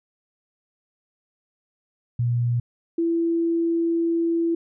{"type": "tone pair in turn", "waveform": "sine", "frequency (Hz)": [120, 334.4], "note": ["B2", "E4"], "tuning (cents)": [-49, 25], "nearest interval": "octave + tritone", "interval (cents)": 1774, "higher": "second", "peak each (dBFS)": -19, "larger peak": "neither", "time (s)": [[2.19, 2.6], [2.98, 4.55]], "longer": "second", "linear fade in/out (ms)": 5, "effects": []}